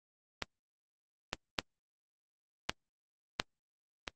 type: clicks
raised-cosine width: 0.2 ms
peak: -15 / -14 / -10 / -11 / -10 / -18 dBFS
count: 6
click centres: 0.423 / 1.331 / 1.588 / 2.695 / 3.399 / 4.078 s
effects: Opus 32 kbps